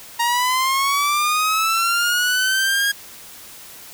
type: linear sweep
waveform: sawtooth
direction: up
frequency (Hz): 932.3 to 1642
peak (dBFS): -13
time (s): 0.19-2.92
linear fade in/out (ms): 10
effects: white hiss -40 dBFS RMS until 3.93 s